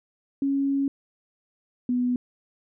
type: tone pair in turn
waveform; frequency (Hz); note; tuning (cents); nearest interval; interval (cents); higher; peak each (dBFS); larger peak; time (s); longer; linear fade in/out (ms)
sine; 276.4 / 247.2; C#4 / B3; -5 / +2; major second; 193; first; -21; neither; 0.42-0.88 / 1.89-2.16; first; 2
effects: none